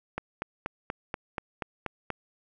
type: click train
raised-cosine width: 0.5 ms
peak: -16 dBFS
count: 9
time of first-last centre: 0.18-2.103 s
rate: 4.16 Hz
effects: none